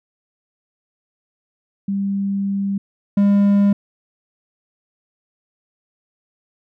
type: tone pair in turn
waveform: sine / triangle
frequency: 197.8 / 201.4 Hz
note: G3 / G3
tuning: +16 / +47 cents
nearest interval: unison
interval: 31 cents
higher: second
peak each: -18 / -9 dBFS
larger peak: second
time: 1.88-2.78 / 3.17-3.73 s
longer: first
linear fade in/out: 5 ms
effects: none